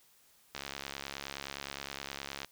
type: click train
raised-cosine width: 0.2 ms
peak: -21 dBFS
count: 133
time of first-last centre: 0.55-2.447 s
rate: 69.6 Hz
effects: white hiss -65 dBFS RMS until 2.51 s